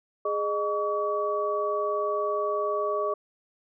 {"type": "tone cluster", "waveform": "sine", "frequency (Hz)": [415.9, 614, 1135], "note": ["G#4", "D#5", "C#6"], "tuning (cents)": [2, -23, 41], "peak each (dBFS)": -29, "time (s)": [0.25, 3.14], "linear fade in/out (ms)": 5, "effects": []}